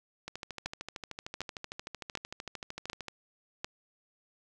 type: two click trains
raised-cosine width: 0.2 ms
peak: -17 / -22 dBFS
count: 5 / 38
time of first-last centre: 0.66-3.645 / 0.28-3.083 s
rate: 1.34 / 13.2 Hz
effects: none